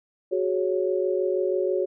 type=chord; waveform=sine; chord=F# suspended second; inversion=none; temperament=just; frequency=370 / 416.2 / 555 Hz; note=F#4 / G#4 / C#5; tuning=0 / +4 / +2 cents; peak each=-24 / -28 / -27 dBFS; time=0.31-1.86 s; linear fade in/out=20 ms; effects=none